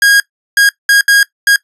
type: tone bursts at uneven times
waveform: 45% pulse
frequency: 1634 Hz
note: G#6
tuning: 29 cents flat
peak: -5 dBFS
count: 5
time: 0.02-0.2 / 0.57-0.69 / 0.89-1.01 / 1.08-1.23 / 1.47-1.56 s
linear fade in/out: 2 ms
effects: noise-tail reverb RT60 0.1 s tail -19 dB re dry + resampled to 32000 Hz